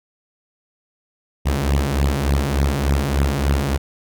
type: beating tone pair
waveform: sawtooth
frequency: 68.2 / 71.6 Hz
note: C#2 / D2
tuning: -28 / -43 cents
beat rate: 3.4 Hz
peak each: -15 / -16 dBFS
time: 1.45-3.78 s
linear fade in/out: 20 ms
effects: none